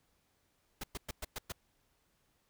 pink noise bursts, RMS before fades -40 dBFS, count 6, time 0.81-1.522 s, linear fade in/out 5 ms, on 27 ms, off 110 ms, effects pink hiss -75 dBFS RMS until 2.49 s

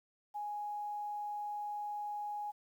sine tone with quantisation, 830.6 Hz, G#5, in tune, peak -37 dBFS, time 0.34-2.52 s, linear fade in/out 20 ms, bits 11, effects none

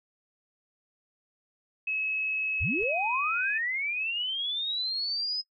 sine tone with pitch glide, 2574 to 2517 Hz, E7 to D#7, -42 to +19 cents, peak -28 dBFS, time 1.87-3.58 s, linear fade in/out 5 ms, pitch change -39 cents, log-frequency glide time 2.88-2.96 s
sine linear sweep, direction up, 38.89 to 5090 Hz, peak -28 dBFS, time 2.6-5.42 s, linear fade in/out 20 ms
brown noise with exponential growth, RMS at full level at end -43 dBFS, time 2.7-2.84 s, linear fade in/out 5 ms, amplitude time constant 29 ms
effects noise-tail reverb RT60 0.1 s tail -19 dB re dry

